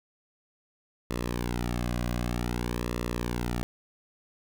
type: tone with flanger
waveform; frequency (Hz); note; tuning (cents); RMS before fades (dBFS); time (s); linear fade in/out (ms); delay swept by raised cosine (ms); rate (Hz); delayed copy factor
sawtooth; 59.9; A#1; +48; -31; 1.1-3.63; 0; 1.3 to 2.24; 0.53; -0.7
effects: none